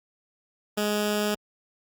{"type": "tone with notch filter", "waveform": "10% pulse", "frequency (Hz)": 209, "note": "G#3", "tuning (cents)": 11, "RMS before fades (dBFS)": -26, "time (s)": [0.77, 1.35], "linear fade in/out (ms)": 10, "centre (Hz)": 970, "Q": 1.7, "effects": ["Opus 48 kbps"]}